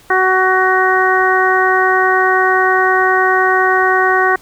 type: harmonic tone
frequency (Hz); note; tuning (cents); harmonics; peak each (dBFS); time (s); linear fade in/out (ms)
374.2; F#4; +20; 1 / 2 / 3 / 4 / 5; -16 / -16 / -16 / -16 / -16; 0.1-4.36; 5
effects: pink hiss -45 dBFS RMS until 4.41 s